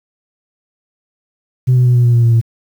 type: tone with pitch steps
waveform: sine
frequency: 127 / 125.18 / 123.38 / 121.62 / 119.87 / 118.15 / 116.46 / 114.79 Hz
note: B2 / B2 / B2 / B2 / A#2 / A#2 / A#2 / A#2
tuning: +49 / +24 / -1 / -26 / +49 / +24 / -1 / -26 cents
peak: -5 dBFS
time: 1.67-2.414 s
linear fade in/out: 20 ms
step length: 93 ms
effects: tanh soft clip ceiling -5 dBFS + 7-bit